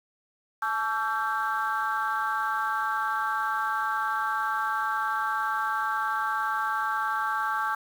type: tone cluster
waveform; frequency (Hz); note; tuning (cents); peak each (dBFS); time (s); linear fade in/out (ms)
sine; 866 / 1135 / 1341 / 1573; A5 / C#6 / E6 / G6; -28 / +41 / +29 / +6; -30; 0.62-7.75; 5
effects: tanh soft clip ceiling -18 dBFS + 8-bit